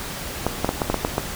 clicks, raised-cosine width 1 ms, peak -5 dBFS, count 8, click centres 0.466 / 0.646 / 0.691 / 0.818 / 0.9 / 0.943 / 1.049 / 1.181 s, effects pink hiss -31 dBFS RMS until 1.35 s

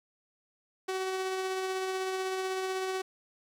sawtooth tone with tremolo, 377.2 Hz, F#4, 33 cents sharp, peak -26 dBFS, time 0.88-3.02 s, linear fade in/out 10 ms, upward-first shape sine, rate 16 Hz, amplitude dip 25%, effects low-pass 9000 Hz 12 dB/octave + 10-bit

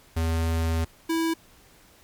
square tone pair in turn, 81.9 / 327.6 Hz, E2 / E4, -11 / -11 cents, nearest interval 2 octaves, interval 2400 cents, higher second, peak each -23 dBFS, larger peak neither, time 0.16-0.85 / 1.09-1.34 s, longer first, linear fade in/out 10 ms, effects pink hiss -55 dBFS RMS until 2.03 s + MP3 96 kbps

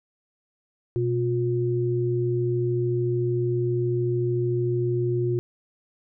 sine tone pair together, 123.47 / 356.6 Hz, B2 / F4, 0 / +36 cents, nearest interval octave + tritone, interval 1836 cents, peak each -24 dBFS, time 0.96-5.39 s, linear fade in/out 0 ms, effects none

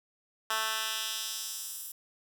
10% pulse tone with high-pass filter sweep, 220 Hz, A3, in tune, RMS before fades -35 dBFS, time 0.5-1.92 s, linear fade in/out 5 ms, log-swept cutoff 1300 to 11000 Hz, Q 1, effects none

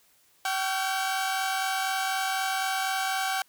sawtooth tone cluster, 765 / 1123 / 1376 / 1574 Hz, G5 / C#6 / F6 / G6, -42 / +22 / -26 / +7 cents, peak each -24 / -33 / -33 / -31 dBFS, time 0.45-3.42 s, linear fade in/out 2 ms, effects white hiss -63 dBFS RMS until 3.48 s

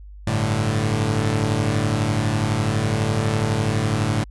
sawtooth chord, G suspended second, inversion none, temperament equal, 98 / 110 / 146.83 Hz, G2 / A2 / D3, 0 / 0 / 0 cents, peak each -22 / -17 / -21 dBFS, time 0.27-4.24 s, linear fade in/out 5 ms, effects added 50 Hz sine -37 dBFS peak until 4.3 s + resampled to 24000 Hz

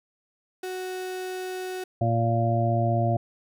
35% pulse tone, 370.3 Hz, F#4, 1 cent sharp, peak -29 dBFS, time 0.63-1.84 s, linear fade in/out 5 ms
harmonic tone, 115.5 Hz, A#2, 16 cents flat, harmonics 1 / 2 / 3 / 5 / 6, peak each -23 / -31 / -32 / -30 / -26 dBFS, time 2.01-3.17 s, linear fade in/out 5 ms
effects none

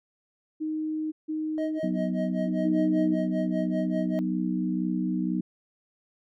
sine tone bursts, 311.1 Hz, D#4, in tune, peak -27 dBFS, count 4, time 0.6-3.16 s, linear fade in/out 20 ms, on 520 ms, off 160 ms
triangle tone with tremolo, 630 Hz, D#5, 21 cents sharp, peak -26 dBFS, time 1.58-4.19 s, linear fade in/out 0 ms, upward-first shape sine, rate 5.1 Hz, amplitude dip 95%
sine chord, B major, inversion second, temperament equal, 185 / 246.9 / 311.1 Hz, F#3 / B3 / D#4, 0 / 0 / 0 cents, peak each -28 / -30 / -30 dBFS, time 1.83-5.41 s, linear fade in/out 5 ms
effects none

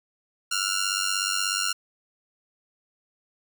10% pulse ring-modulated tone, 1396.9 Hz, F6, in tune, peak -13 dBFS, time 0.51-1.73 s, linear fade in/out 10 ms, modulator 48.3 Hz, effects none

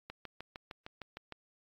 click train, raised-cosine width 0.3 ms, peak -27 dBFS, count 9, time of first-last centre 0.1-1.323 s, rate 6.54 Hz, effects AAC 32 kbps

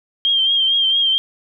sine tone with vibrato, 3192 Hz, G7, 31 cents sharp, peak -13 dBFS, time 0.25-1.18 s, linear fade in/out 0 ms, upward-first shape triangle, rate 4.4 Hz, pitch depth 54 cents each way, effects none

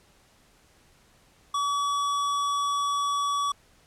sine tone with hard clipping, 1140 Hz, C#6, 48 cents sharp, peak -26 dBFS, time 1.54-3.52 s, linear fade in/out 5 ms, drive 14 dB, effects pink hiss -60 dBFS RMS until 3.86 s + low-pass 11000 Hz 12 dB/octave

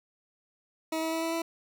20% pulse tone with pitch steps, 320 / 322.8 / 325.6 / 328.4 / 331.3 Hz, D#4 / E4 / E4 / E4 / E4, +49 / -36 / -21 / -6 / +9 cents, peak -24 dBFS, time 0.92-1.42 s, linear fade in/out 5 ms, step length 100 ms, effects none

